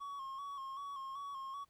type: tone with vibrato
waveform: triangle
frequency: 1100 Hz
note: C#6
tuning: 14 cents flat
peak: -40 dBFS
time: 0-1.65 s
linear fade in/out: 20 ms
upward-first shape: square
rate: 2.6 Hz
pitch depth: 41 cents each way
effects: pink hiss -75 dBFS RMS until 1.69 s